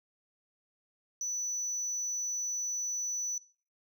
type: tone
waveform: sine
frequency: 5960 Hz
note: F#8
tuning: 12 cents sharp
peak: -30 dBFS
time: 1.21-3.38 s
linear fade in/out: 2 ms
effects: noise-tail reverb RT60 0.4 s tail -20 dB re dry + tanh soft clip ceiling -30 dBFS